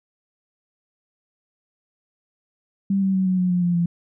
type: tone with pitch steps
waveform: sine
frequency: 196 / 192.3 / 188.67 / 185.11 / 181.61 / 178.18 / 174.82 / 171.52 Hz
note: G3 / G3 / F#3 / F#3 / F#3 / F3 / F3 / F3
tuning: 0 / -33 / +34 / +1 / -32 / +35 / +2 / -31 cents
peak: -17 dBFS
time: 2.9-3.86 s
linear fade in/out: 5 ms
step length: 120 ms
effects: none